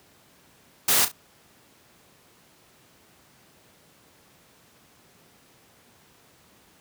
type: noise with echo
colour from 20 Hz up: white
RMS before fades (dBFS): -20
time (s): 0.88-1.05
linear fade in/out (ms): 5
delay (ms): 34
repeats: 2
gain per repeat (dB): -11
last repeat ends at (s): 1.118
effects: pink hiss -57 dBFS RMS until 6.8 s + high-pass 100 Hz 12 dB/octave